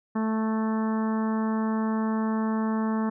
harmonic tone, 220 Hz, A3, in tune, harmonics 1 / 2 / 3 / 4 / 5 / 6 / 7 / 8, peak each -24 / -35 / -39 / -36 / -37 / -42 / -46 / -45 dBFS, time 0.15-3.1 s, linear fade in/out 10 ms, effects none

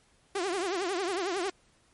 sawtooth tone with vibrato, 370 Hz, F#4, in tune, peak -25 dBFS, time 0.35-1.5 s, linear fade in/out 5 ms, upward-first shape triangle, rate 11 Hz, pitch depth 200 cents each way, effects pink hiss -65 dBFS RMS until 1.93 s + MP3 48 kbps

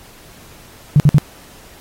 sine tone bursts, 146.83 Hz, D3, in tune, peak -5 dBFS, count 3, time 0.96-1.183 s, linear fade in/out 0 ms, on 39 ms, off 53 ms, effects pink hiss -43 dBFS RMS until 1.8 s + AAC 48 kbps

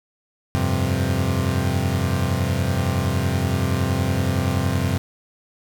30% pulse chord, F suspended second, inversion none, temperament equal, 87.31 / 98 / 130.81 Hz, F2 / G2 / C3, 0 / 0 / 0 cents, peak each -21 dBFS, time 0.55-4.98 s, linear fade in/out 0 ms, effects none

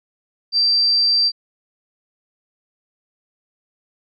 sine tone, 4694 Hz, D8, 2 cents flat, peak -13 dBFS, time 0.52-1.32 s, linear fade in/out 50 ms, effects none

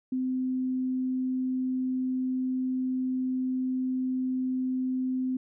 sine tone, 257.2 Hz, C4, 30 cents flat, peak -26 dBFS, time 0.12-5.37 s, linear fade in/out 5 ms, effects none

